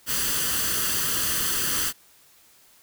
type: noise with comb filter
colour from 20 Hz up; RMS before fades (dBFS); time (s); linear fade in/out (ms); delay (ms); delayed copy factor
white; -25; 0.06-1.93; 50; 0.65; +0.65
effects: white hiss -56 dBFS RMS until 2.82 s